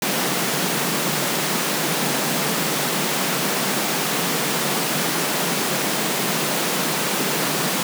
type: high-pass noise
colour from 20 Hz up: pink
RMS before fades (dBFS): -22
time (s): 0.02-7.83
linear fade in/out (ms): 2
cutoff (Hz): 140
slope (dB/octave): 96
effects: none